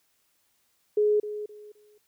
sine tone with echo, 420 Hz, G#4, 19 cents sharp, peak -19 dBFS, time 0.97-1.2 s, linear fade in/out 5 ms, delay 260 ms, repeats 3, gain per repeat -12 dB, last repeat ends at 1.98 s, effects white hiss -70 dBFS RMS until 2.07 s

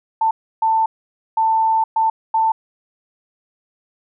sine tone bursts at uneven times, 890 Hz, A5, 20 cents sharp, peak -13 dBFS, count 5, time 0.21-0.31 / 0.62-0.86 / 1.37-1.84 / 1.96-2.1 / 2.34-2.52 s, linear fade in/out 5 ms, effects none

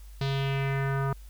square tone with low-pass filter sweep, 137 Hz, C#3, 20 cents flat, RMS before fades -28 dBFS, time 0.21-1.13 s, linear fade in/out 2 ms, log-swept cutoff 4200 to 1200 Hz, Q 2.8, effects added 50 Hz sine -43 dBFS peak until 1.29 s + white hiss -59 dBFS RMS until 1.29 s

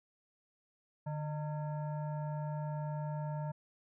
sine tone with frequency modulation, 149.7 Hz, D3, 33 cents sharp, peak -35 dBFS, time 1.06-3.52 s, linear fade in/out 10 ms, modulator 760 Hz, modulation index 0.65, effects none

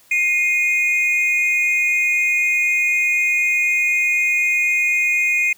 triangle tone pair together, 2118 / 2474 Hz, C7 / D#7, +21 / -10 cents, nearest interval minor third, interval 269 cents, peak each -18 / -15 dBFS, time 0.11-5.53 s, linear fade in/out 5 ms, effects white hiss -52 dBFS RMS until 5.57 s

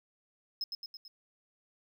triangle tone with echo, 5150 Hz, E8, 41 cents flat, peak -31 dBFS, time 0.61-0.64 s, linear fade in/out 2 ms, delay 110 ms, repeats 4, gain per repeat -4 dB, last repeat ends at 1.08 s, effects 12-bit

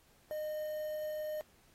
triangle tone with quantisation, 612 Hz, D#5, 29 cents flat, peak -34 dBFS, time 0.31-1.41 s, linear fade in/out 0 ms, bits 9, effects pink hiss -67 dBFS RMS until 1.74 s + AAC 48 kbps

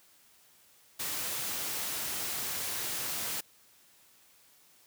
white noise, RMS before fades -35 dBFS, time 0.99-3.41 s, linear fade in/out 10 ms, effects white hiss -62 dBFS RMS until 4.86 s + high-pass 60 Hz 12 dB/octave

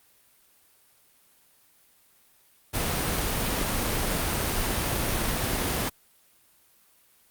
pink noise, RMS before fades -27 dBFS, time 2.73-5.9 s, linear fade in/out 20 ms, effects white hiss -61 dBFS RMS until 7.3 s + Opus 32 kbps

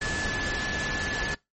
sine tone in noise, 1728 Hz, A6, 32 cents flat, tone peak -29 dBFS, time 0.01-1.35 s, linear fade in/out 10 ms, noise pink, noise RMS -31 dBFS, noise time 0.01-1.35 s, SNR -1 dB, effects noise-tail reverb RT60 0.2 s tail -22 dB re dry + MP3 32 kbps

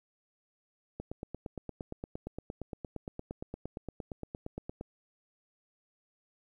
click train, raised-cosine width 2 ms, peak -25 dBFS, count 34, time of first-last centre 1-4.811 s, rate 8.66 Hz, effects 11-bit

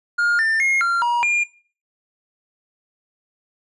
triangle tone with pitch steps, 1418 / 1791 / 2147 / 1382 / 955 / 2410 Hz, F6 / A6 / C7 / F6 / A#5 / D7, +26 / +30 / +44 / -19 / +42 / +44 cents, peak -14 dBFS, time 0.18-1.44 s, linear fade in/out 10 ms, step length 210 ms, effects noise-tail reverb RT60 0.4 s tail -19 dB re dry + resampled to 24000 Hz

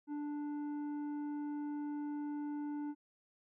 triangle tone with tanh clipping, 293.7 Hz, D4, in tune, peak -39 dBFS, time 0.07-2.95 s, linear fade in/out 50 ms, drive 12 dB, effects none

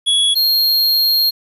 square tone pair in turn, 3362 / 4236 Hz, G#7 / C8, +20 / +21 cents, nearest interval major third, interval 401 cents, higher second, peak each -12 dBFS, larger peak neither, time 0.06-0.35 / 0.35-1.31 s, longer second, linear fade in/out 20 ms, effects resampled to 32000 Hz + 8-bit

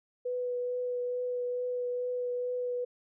sine tone with vibrato, 493.9 Hz, B4, in tune, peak -30 dBFS, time 0.25-2.85 s, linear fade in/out 10 ms, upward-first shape triangle, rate 2.3 Hz, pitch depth 13 cents each way, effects none

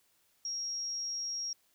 sine tone, 5600 Hz, F8, 4 cents sharp, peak -34 dBFS, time 0.45-1.53 s, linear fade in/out 2 ms, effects white hiss -71 dBFS RMS until 1.74 s

